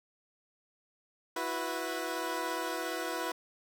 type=chord; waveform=15% pulse; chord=E suspended second; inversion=none; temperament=equal with one note detuned; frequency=329.6 / 366.8 / 493.9 Hz; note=E4 / F#4 / B4; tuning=0 / -15 / 0 cents; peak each=-31 / -32 / -31 dBFS; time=1.36-3.32 s; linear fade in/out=5 ms; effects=none